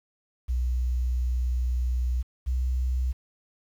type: tone pair in turn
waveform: sine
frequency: 61.74 / 63.26 Hz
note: B1 / B1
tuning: 0 / +42 cents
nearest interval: unison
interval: 42 cents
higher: second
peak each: -23 dBFS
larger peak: neither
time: 0.48-2.23 / 2.46-3.13 s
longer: first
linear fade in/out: 20 ms
effects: 9-bit